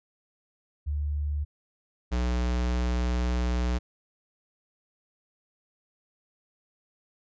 sine / square tone pair in turn, 73.42 / 60.92 Hz, D2 / B1, 0 / -23 cents, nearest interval minor third, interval 323 cents, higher first, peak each -26 / -25 dBFS, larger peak second, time 0.86-1.45 / 2.11-3.79 s, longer second, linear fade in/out 20 ms, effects resampled to 16000 Hz

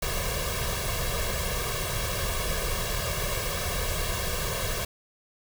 pink noise with comb filter, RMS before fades -29 dBFS, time 0.02-4.85 s, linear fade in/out 5 ms, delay 1.8 ms, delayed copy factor +0.95, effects none

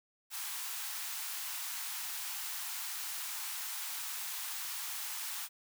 white high-pass noise, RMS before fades -40 dBFS, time 0.3-5.49 s, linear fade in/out 50 ms, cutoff 780 Hz, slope 48 dB/octave, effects none

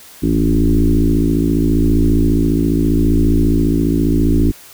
sine tone with frequency modulation, 164.81 Hz, E3, in tune, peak -10 dBFS, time 0.22-4.52 s, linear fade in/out 20 ms, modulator 54.8 Hz, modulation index 3.2, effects white hiss -40 dBFS RMS until 4.73 s

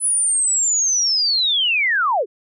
sine linear sweep, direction down, 10100 to 349.2 Hz, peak -15 dBFS, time 0-2.26 s, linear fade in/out 50 ms, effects none

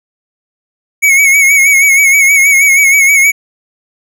square tone with vibrato, 2217 Hz, C#7, in tune, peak -5 dBFS, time 1.02-3.32 s, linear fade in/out 20 ms, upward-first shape sine, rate 6.3 Hz, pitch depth 56 cents each way, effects none

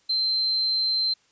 sine tone, 4116 Hz, C8, 29 cents flat, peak -21 dBFS, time 0.09-1.14 s, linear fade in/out 10 ms, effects white hiss -63 dBFS RMS until 1.31 s + resampled to 16000 Hz

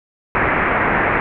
white low-pass noise, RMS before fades -17 dBFS, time 0.35-1.2 s, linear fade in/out 0 ms, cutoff 2200 Hz, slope 48 dB/octave, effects none

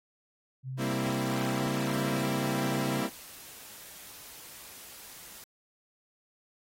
sine tone with pitch glide, 130.81 to 137.55 Hz, C3 to C#3, 0 to -13 cents, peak -34 dBFS, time 0.63-3.04 s, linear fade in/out 50 ms, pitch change +87 cents, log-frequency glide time 1.5-1.69 s
sawtooth chord, C dominant seventh, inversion second, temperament equal with one note detuned, 196 / 231.9 / 261.6 / 329.6 Hz, G3 / Bb3 / C4 / E4, 0 / -9 / 0 / 0 cents, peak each -31 dBFS, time 0.77-3.1 s, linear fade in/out 50 ms
white noise, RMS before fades -48 dBFS, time 1.93-5.44 s, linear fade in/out 2 ms
effects AAC 48 kbps

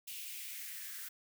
blue noise with high-pass filter sweep, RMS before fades -45 dBFS, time 0.07-1.09 s, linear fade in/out 10 ms, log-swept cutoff 2800 to 1500 Hz, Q 3.7, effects none

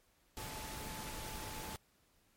sine tone in noise, 870 Hz, A5, 20 cents flat, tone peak -51 dBFS, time 0.37-1.76 s, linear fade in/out 0 ms, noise pink, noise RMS -45 dBFS, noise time 0.37-1.76 s, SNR -9 dB, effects pink hiss -72 dBFS RMS until 2.36 s + MP3 64 kbps

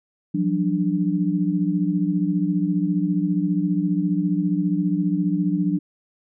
sine tone cluster, 173.2 / 188 / 294.9 Hz, F3 / F#3 / D4, -14 / +28 / +7 cents, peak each -23 dBFS, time 0.34-5.79 s, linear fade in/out 10 ms, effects none

